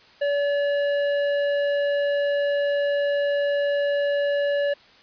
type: tone with hard clipping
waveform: sine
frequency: 572 Hz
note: D5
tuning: 46 cents flat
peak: -22 dBFS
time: 0.21-4.74 s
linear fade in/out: 10 ms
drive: 10 dB
effects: white hiss -52 dBFS RMS until 5.02 s + resampled to 11025 Hz